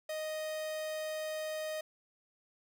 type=tone; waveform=45% pulse; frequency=622.3 Hz; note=D#5; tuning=in tune; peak=-36 dBFS; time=0.09-1.81 s; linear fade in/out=5 ms; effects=none